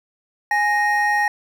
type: tone pair together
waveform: triangle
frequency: 830.6 / 1864.6 Hz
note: G#5 / A#6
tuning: 0 / 0 cents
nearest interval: octave + major second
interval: 1400 cents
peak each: -17 dBFS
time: 0.51-1.28 s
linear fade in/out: 2 ms
effects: 8-bit